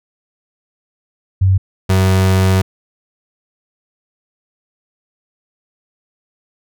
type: tone pair in turn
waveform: sine / 35% pulse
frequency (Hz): 95 / 94.45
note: F#2 / F#2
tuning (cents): +46 / +36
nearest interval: unison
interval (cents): 10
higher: first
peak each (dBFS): -8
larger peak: neither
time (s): 1.41-1.58 / 1.89-2.62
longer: second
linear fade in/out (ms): 10
effects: none